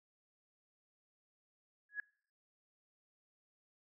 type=tone with exponential growth; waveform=sine; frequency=1677 Hz; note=G#6; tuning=16 cents sharp; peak=-33 dBFS; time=1.89-2 s; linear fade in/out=2 ms; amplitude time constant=22 ms; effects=noise-tail reverb RT60 0.6 s tail -25 dB re dry